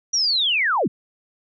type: linear sweep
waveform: sine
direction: down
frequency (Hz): 5840 to 117.3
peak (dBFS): -17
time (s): 0.13-0.88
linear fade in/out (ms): 10
effects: none